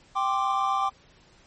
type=chord; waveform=triangle; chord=G suspended fourth; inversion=none; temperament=equal; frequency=784 / 1046.5 / 1174.7 Hz; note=G5 / C6 / D6; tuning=0 / 0 / 0 cents; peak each=-25 / -27 / -24 dBFS; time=0.15-0.9 s; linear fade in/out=20 ms; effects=pink hiss -57 dBFS RMS until 1.46 s + MP3 32 kbps